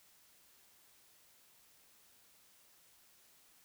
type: silence
effects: white hiss -66 dBFS RMS until 3.64 s